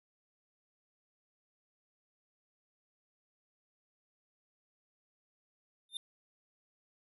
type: tone with exponential growth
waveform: square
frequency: 3610 Hz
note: A7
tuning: 44 cents sharp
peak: -33 dBFS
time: 5.89-5.97 s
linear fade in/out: 2 ms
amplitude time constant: 16 ms
effects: resampled to 32000 Hz